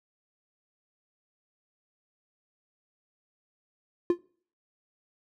triangle tone with exponential decay, 349.2 Hz, F4, in tune, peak -14 dBFS, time 4.1-4.19 s, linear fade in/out 2 ms, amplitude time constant 19 ms, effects noise-tail reverb RT60 0.5 s tail -24 dB re dry

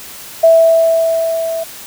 sine tone with level ramp, 657 Hz, E5, 6 cents flat, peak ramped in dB -3 to -17 dBFS, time 0.43-1.64 s, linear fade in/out 10 ms, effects white hiss -32 dBFS RMS until 1.86 s

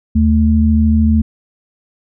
sine tone pair together, 77.78 / 220 Hz, D#2 / A3, 0 / 0 cents, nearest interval octave + tritone, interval 1800 cents, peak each -11 / -11 dBFS, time 0.15-1.22 s, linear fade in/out 10 ms, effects none

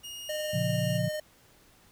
sawtooth tone with pitch glide, 2859 to 2838 Hz, F7 to F7, +40 to +27 cents, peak -36 dBFS, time 0.03-0.99 s, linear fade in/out 20 ms, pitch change -13 cents, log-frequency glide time 0.32-0.54 s
square tone with tremolo, 611 Hz, D#5, 32 cents flat, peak -31 dBFS, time 0.29-1.2 s, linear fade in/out 5 ms, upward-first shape sine, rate 20 Hz, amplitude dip 25%
sine chord, Bb minor, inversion none, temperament just, 116.54 / 139.85 / 174.81 Hz, Bb2 / Db3 / F3, 0 / +16 / +2 cents, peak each -31 dBFS, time 0.53-1.09 s, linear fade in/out 10 ms
effects pink hiss -60 dBFS RMS until 1.91 s

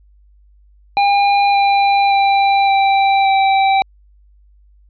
square tone with pitch steps, 805 / 798.1 / 791.2 / 784.3 / 777.6 Hz, G5 / G5 / G5 / G5 / G5, +46 / +31 / +16 / +1 / -14 cents, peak -11 dBFS, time 0.97-3.82 s, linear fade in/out 0 ms, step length 570 ms, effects added 50 Hz sine -46 dBFS peak until 4.89 s + resampled to 11025 Hz

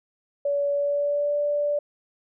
sine tone with pitch glide, 570 to 584 Hz, C#5 to D5, +48 to -10 cents, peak -21 dBFS, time 0.45-1.79 s, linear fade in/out 5 ms, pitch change +42 cents, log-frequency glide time 0.71-1.37 s, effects none

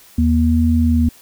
sine tone pair together, 79.83 / 238.4 Hz, D#2 / A#3, +45 / +39 cents, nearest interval octave + perfect fifth, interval 1894 cents, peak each -14 dBFS, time 0.18-1.09 s, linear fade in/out 5 ms, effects white hiss -46 dBFS RMS until 1.21 s

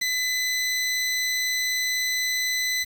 20% pulse tone with ADSR envelope, 2009 Hz, B6, 29 cents sharp, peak -16 dBFS, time 0.01-2.85 s, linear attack 11 ms, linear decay 9 ms, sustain -2 dB, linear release 28 ms, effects 7-bit

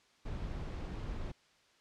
brown noise, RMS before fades -40 dBFS, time 0.25-1.32 s, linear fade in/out 10 ms, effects white hiss -67 dBFS RMS until 1.8 s + low-pass 5000 Hz 12 dB/octave

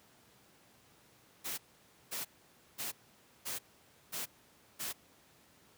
white noise bursts, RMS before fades -39 dBFS, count 6, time 1.44-4.93 s, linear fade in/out 20 ms, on 140 ms, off 530 ms, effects pink hiss -64 dBFS RMS until 5.77 s + high-pass 100 Hz 12 dB/octave

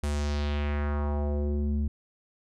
square tone with low-pass filter sweep, 73.1 Hz, D2, 7 cents flat, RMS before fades -28 dBFS, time 0.03-1.88 s, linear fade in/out 5 ms, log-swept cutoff 9900 to 170 Hz, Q 1.9, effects none

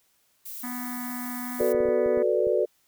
violet noise, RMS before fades -38 dBFS, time 0.45-1.73 s, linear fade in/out 10 ms
harmonic tone, 246.9 Hz, B3, in tune, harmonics 1 / 3 / 4 / 5 / 6 / 7 / 8 / 9, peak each -33 / -44 / -44 / -45 / -51 / -46 / -48 / -52 dBFS, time 0.63-2.23 s, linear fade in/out 10 ms
sine chord, B minor seventh, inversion second, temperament equal, 370 / 440 / 493.9 / 587.3 Hz, F#4 / A4 / B4 / D5, 0 / 0 / 0 / 0 cents, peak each -26 dBFS, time 1.59-2.66 s, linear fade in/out 20 ms
clicks, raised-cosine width 3 ms, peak -28 dBFS, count 8, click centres 1.611 / 1.748 / 1.805 / 1.856 / 1.887 / 2.062 / 2.174 / 2.47 s
effects white hiss -67 dBFS RMS until 2.87 s

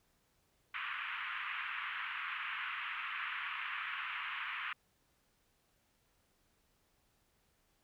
pink band-pass noise, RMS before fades -41 dBFS, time 0.74-4.73 s, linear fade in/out 5 ms, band 1100 to 2900 Hz, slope 48 dB/octave, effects pink hiss -75 dBFS RMS until 7.83 s

